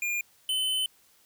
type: tone pair in turn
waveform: square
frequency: 2413 / 3040 Hz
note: D7 / F#7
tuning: +46 / +46 cents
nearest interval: major third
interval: 400 cents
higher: second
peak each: -28 / -26 dBFS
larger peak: second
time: 0.02-0.21 / 0.49-0.86 s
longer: second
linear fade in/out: 2 ms
effects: white hiss -62 dBFS RMS until 1.25 s